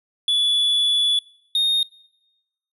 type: tone pair in turn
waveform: triangle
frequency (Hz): 3432 / 3696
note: A7 / A#7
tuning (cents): -44 / -16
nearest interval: minor second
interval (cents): 128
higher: second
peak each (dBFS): -15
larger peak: neither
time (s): 0.28-1.19 / 1.55-1.83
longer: first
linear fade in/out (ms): 2
effects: noise-tail reverb RT60 1.0 s tail -25 dB re dry + resampled to 32000 Hz